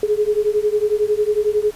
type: beating tone pair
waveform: sine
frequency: 415.3 / 426.3 Hz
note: G#4 / G#4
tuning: 0 / +45 cents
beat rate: 11 Hz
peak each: -18 / -18 dBFS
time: 0.03-1.71 s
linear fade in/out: 2 ms
effects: pink hiss -42 dBFS RMS until 1.75 s + resampled to 32000 Hz